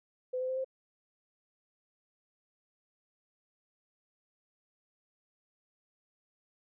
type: tone with pitch steps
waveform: sine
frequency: 507 / 513.2 / 519.5 / 525.8 Hz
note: B4 / C5 / C5 / C5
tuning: +45 / -34 / -12 / +8 cents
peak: -31 dBFS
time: 0.33-0.646 s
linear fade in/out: 10 ms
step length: 79 ms
effects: none